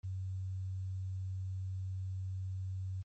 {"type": "tone with quantisation", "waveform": "sine", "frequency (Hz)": 94.2, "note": "F#2", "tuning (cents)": 32, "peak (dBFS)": -36, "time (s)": [0.03, 3.03], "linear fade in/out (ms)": 20, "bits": 11, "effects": ["MP3 32 kbps"]}